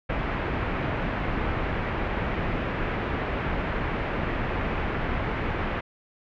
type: low-pass noise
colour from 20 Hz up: pink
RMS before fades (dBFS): -28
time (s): 0.09-5.81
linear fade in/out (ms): 10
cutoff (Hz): 2400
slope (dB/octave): 24
effects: none

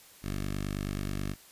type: tone with notch filter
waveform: 10% pulse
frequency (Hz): 49.31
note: G1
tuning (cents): +11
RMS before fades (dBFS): -34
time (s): 0.22-1.36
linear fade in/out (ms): 50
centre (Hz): 820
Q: 1.4
effects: white hiss -55 dBFS RMS until 1.51 s + resampled to 32000 Hz

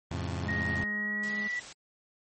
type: chord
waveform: sawtooth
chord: F augmented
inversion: none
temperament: just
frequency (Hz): 87.31 / 109.13 / 136.42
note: F2 / A2 / C#3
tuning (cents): 0 / -14 / -27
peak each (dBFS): -30 / -34 / -34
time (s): 0.11-0.84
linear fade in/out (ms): 5
type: harmonic tone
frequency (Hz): 208.3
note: G#3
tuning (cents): +5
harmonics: 1 / 2 / 3 / 4 / 5 / 6 / 7 / 8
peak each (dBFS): -37 / -50 / -52 / -56 / -55 / -53 / -58 / -61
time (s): 0.43-1.48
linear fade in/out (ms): 10
type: tone with pitch glide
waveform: sine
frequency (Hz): 1874 to 1955.8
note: A#6 to B6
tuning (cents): +9 to -17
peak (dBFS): -30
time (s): 0.48-1.6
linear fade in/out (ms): 10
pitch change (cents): +74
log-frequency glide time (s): 0.82-1.41
type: noise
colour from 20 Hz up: white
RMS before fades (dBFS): -44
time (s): 1.23-1.73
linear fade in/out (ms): 5
effects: MP3 32 kbps

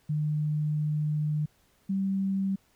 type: tone pair in turn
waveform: sine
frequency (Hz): 151.2 / 193.75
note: D#3 / G3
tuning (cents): -49 / -20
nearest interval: major third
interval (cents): 429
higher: second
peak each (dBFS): -25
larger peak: neither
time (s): 0.09-1.46 / 1.89-2.56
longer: first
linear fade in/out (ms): 10
effects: pink hiss -66 dBFS RMS until 2.75 s

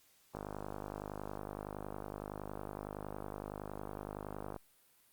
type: click train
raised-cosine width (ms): 1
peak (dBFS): -27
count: 215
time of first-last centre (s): 0.35-4.563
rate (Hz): 50.8
effects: white hiss -68 dBFS RMS until 5.12 s + Opus 48 kbps

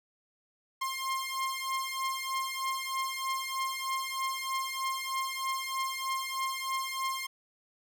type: beating tone pair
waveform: sawtooth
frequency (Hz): 1059 / 1062.2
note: C6 / C6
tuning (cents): +21 / +26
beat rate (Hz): 3.2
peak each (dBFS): -31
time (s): 0.81-7.27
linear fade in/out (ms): 10
effects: none

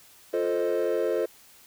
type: chord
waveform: triangle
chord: F dominant seventh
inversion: none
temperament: equal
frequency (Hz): 349.2 / 440 / 523.3 / 622.3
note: F4 / A4 / C5 / Eb5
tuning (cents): 0 / 0 / 0 / 0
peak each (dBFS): -27 / -25 / -26 / -29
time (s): 0.33-1.26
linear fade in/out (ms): 10
effects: tanh soft clip ceiling -15 dBFS + white hiss -54 dBFS RMS until 1.66 s

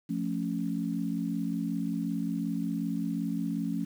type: chord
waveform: sine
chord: F augmented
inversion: none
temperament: equal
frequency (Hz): 174.61 / 220 / 277.2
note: F3 / A3 / C#4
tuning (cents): 0 / 0 / 0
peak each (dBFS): -33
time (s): 0.09-3.85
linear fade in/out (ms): 10
effects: 9-bit

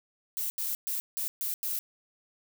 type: noise bursts at uneven times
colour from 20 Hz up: violet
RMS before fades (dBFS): -32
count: 6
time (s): 0.37-0.5 / 0.58-0.75 / 0.87-1 / 1.17-1.28 / 1.41-1.54 / 1.63-1.79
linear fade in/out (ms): 0
effects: none

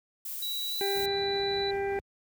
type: noise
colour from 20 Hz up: violet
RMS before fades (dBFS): -37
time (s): 0.25-1.06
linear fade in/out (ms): 5
type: tone with pitch glide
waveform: sine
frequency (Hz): 3909 to 3968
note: B7 to B7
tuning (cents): -19 to +7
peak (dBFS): -32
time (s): 0.42-1.71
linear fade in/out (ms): 5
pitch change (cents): +26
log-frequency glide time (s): 0.69-0.75
type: harmonic tone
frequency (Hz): 396.2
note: G4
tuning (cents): +18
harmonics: 1 / 2 / 4 / 5 / 6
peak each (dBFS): -29 / -35 / -41 / -43 / -45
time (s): 0.81-1.99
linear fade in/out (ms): 0
type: noise with tremolo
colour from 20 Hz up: brown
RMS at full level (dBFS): -41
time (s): 0.95-2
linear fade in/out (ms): 5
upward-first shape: sine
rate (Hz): 5.3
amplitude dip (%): 25
effects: high-pass 80 Hz 12 dB/octave

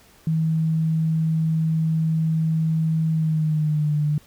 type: tone with pitch glide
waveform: sine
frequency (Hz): 160.1 to 149.38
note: D#3 to D3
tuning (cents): +50 to +30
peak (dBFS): -18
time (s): 0.27-4.18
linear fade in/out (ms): 2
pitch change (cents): -120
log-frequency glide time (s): 3.11-3.94
effects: pink hiss -53 dBFS RMS until 4.26 s

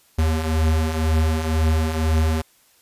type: beating tone pair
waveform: square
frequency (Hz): 77.78 / 79.78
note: D#2 / D#2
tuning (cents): 0 / +44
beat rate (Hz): 2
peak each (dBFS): -25 / -19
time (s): 0.18-2.42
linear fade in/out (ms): 10
effects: white hiss -57 dBFS RMS until 2.81 s + resampled to 32000 Hz

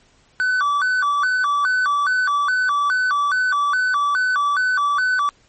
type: tone with vibrato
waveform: triangle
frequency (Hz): 1318.5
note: E6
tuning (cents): 0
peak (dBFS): -14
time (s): 0.4-5.29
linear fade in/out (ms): 0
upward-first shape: square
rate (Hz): 2.4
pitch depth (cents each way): 230
effects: pink hiss -56 dBFS RMS until 5.48 s + MP3 32 kbps

